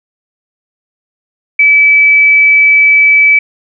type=tone; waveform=sine; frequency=2300 Hz; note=D7; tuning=37 cents flat; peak=-3 dBFS; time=1.59-3.39 s; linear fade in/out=5 ms; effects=none